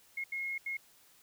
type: tone bursts at uneven times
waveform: sine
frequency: 2158 Hz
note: C#7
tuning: 47 cents flat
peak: -34 dBFS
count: 3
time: 0.17-0.24 / 0.32-0.58 / 0.66-0.77 s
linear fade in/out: 5 ms
effects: white hiss -63 dBFS RMS until 1.22 s